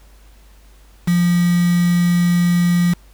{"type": "tone with quantisation", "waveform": "sine", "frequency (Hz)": 174.61, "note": "F3", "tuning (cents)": 0, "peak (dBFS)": -12, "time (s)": [1.07, 2.94], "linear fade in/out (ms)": 10, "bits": 4, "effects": ["added 50 Hz sine -44 dBFS peak until 3.13 s", "pink hiss -53 dBFS RMS until 3.13 s"]}